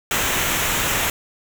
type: noise with comb filter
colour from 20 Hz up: pink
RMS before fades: -21 dBFS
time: 0.11-1.1 s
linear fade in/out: 2 ms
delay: 0.21 ms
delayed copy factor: -0.55
effects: none